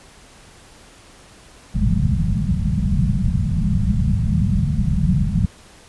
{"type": "low-pass noise", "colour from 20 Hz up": "white", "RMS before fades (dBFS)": -18, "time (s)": [1.74, 5.46], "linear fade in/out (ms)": 10, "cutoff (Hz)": 210, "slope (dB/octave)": 96, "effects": ["pink hiss -46 dBFS RMS until 5.88 s", "resampled to 24000 Hz"]}